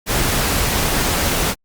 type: noise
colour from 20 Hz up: pink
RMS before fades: -18 dBFS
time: 0.06-1.55 s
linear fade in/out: 50 ms
effects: Opus 48 kbps